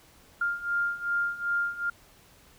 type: beating tone pair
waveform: sine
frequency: 1400 / 1402.6 Hz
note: F6 / F6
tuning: +4 / +7 cents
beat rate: 2.6 Hz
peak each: -31 / -28 dBFS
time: 0.41-1.9 s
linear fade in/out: 5 ms
effects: pink hiss -57 dBFS RMS until 2.58 s